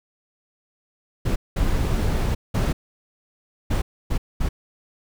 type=noise bursts at uneven times; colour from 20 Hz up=brown; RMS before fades=-21 dBFS; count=6; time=1.25-1.36 / 1.56-2.35 / 2.54-2.73 / 3.7-3.82 / 4.1-4.18 / 4.4-4.49 s; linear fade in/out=10 ms; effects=none